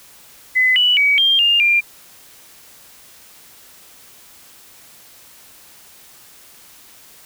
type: tone with pitch steps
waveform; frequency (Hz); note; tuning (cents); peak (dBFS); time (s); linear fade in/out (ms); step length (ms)
sine; 2021 / 2956 / 2269 / 3194 / 2814 / 2390; B6 / F#7 / C#7 / G7 / F7 / D7; +39 / -2 / +40 / +32 / +12 / +30; -11; 0.55-1.81; 20; 210
effects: white hiss -45 dBFS RMS until 7.25 s